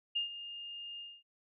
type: tone with ADSR envelope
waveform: sine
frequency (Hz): 2823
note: F7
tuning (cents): +18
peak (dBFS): -29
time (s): 0.15-1.23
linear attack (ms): 14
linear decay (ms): 120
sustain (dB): -13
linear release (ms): 240
effects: none